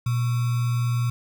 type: tone with sample-and-hold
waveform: sine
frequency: 120 Hz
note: B2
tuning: 49 cents flat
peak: -20 dBFS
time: 0.06-1.1 s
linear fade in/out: 5 ms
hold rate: 1225 Hz
effects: none